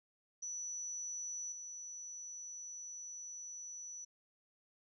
sine tone with level steps, 5930 Hz, F#8, 3 cents sharp, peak -40 / -45 dBFS, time 0.42-4.05 s, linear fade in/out 10 ms, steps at 1.52 s, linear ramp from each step 2 ms, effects none

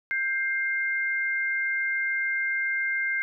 sine tone pair together, 1580 / 2107 Hz, G6 / C7, +13 / +12 cents, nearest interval perfect fourth, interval 499 cents, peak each -27 dBFS, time 0.11-3.22 s, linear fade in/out 0 ms, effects none

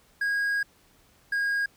triangle tone pair in turn, 1639 / 1632.4 Hz, G#6 / G#6, -23 / -30 cents, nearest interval unison, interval 7 cents, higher first, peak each -22 dBFS, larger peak neither, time 0.21-0.63 / 1.32-1.66 s, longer first, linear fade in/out 5 ms, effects pink hiss -61 dBFS RMS until 1.76 s

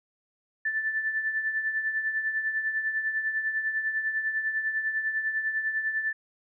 sine tone with tremolo, 1760 Hz, A6, in tune, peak -23 dBFS, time 0.65-6.13 s, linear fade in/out 5 ms, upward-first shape triangle, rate 10 Hz, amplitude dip 65%, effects none

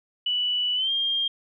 sine tone with pitch glide, 2960 to 3209 Hz, F#7 to G7, 0 to +40 cents, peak -22 dBFS, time 0.26-1.28 s, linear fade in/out 5 ms, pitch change +140 cents, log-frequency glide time 0.75-0.91 s, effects none

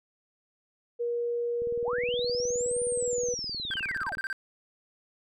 sine tone with pitch glide, 475.4 to 486.8 Hz, A#4 to B4, +34 to -25 cents, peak -27 dBFS, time 0.99-3.35 s, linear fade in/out 20 ms, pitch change +41 cents, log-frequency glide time 1.82-1.92 s
click train, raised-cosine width 3 ms, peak -33 dBFS, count 50, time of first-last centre 1.62-4.172 s, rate 19.2 Hz
sine linear two-way sweep, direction up then down, 448.8 to 9200 to 476.4 Hz, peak -32 dBFS, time 1.83-4.15 s, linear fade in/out 50 ms, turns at 2.83 s
triangle tone bursts, 1568 Hz, G6, in tune, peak -28 dBFS, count 11, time 3.71-4.328 s, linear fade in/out 0 ms, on 28 ms, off 31 ms
effects none

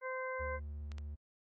harmonic tone, 517 Hz, C5, 21 cents flat, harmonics 1 / 2 / 3 / 4, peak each -40 / -43 / -45 / -46 dBFS, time 0.01-0.6 s, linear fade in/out 50 ms
triangle tone, 73.7 Hz, D2, 7 cents sharp, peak -39 dBFS, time 0.39-1.16 s, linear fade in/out 20 ms
clicks, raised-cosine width 0.2 ms, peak -33 dBFS, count 2, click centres 0.918 / 0.983 s
effects AAC 32 kbps

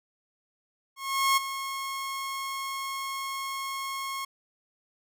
sawtooth tone with ADSR envelope, 1086 Hz, C#6, 36 cents flat, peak -16 dBFS, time 0.96-4.25 s, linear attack 410 ms, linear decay 14 ms, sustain -12 dB, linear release 6 ms, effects none

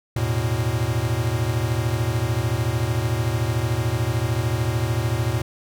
square chord, E suspended fourth, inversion none, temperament equal, 82.41 / 110 / 123.47 Hz, E2 / A2 / B2, 0 / 0 / 0 cents, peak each -30 / -24 / -25 dBFS, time 0.16-5.42 s, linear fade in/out 5 ms, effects none

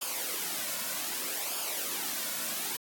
white noise with flanger, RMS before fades -34 dBFS, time 0.01-2.77 s, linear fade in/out 10 ms, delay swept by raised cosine 0.5 to 2.5 ms, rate 0.64 Hz, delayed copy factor -0.6, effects high-pass 200 Hz 12 dB/octave + AAC 64 kbps

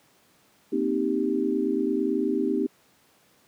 sine chord, C minor seventh, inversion third, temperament equal, 233.1 / 261.6 / 311.1 / 392 Hz, Bb3 / C4 / Eb4 / G4, 0 / 0 / 0 / 0 cents, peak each -30 / -27 / -27 / -27 dBFS, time 0.72-2.67 s, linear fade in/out 10 ms, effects pink hiss -61 dBFS RMS until 3.47 s + high-pass 150 Hz 12 dB/octave

